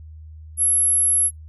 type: tone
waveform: sine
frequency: 11175 Hz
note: F9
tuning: in tune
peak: -14 dBFS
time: 0.57-1.31 s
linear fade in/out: 50 ms
effects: noise-tail reverb RT60 0.1 s tail -22 dB re dry + added 78 Hz sine -37 dBFS peak until 1.48 s